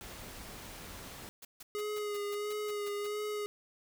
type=noise; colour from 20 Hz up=pink; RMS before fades=-47 dBFS; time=0.01-1.29 s; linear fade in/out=0 ms
type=noise bursts; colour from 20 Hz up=white; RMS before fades=-49 dBFS; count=10; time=1.42-3.07 s; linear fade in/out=5 ms; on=30 ms; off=150 ms
type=tone with vibrato; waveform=square; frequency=415.3 Hz; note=G#4; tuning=in tune; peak=-35 dBFS; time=1.75-3.46 s; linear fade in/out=0 ms; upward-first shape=sine; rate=1.5 Hz; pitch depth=26 cents each way
effects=none